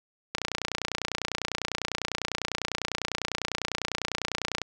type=click train; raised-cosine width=0.2 ms; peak=-11 dBFS; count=129; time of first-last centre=0.35-4.617 s; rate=30 Hz; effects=none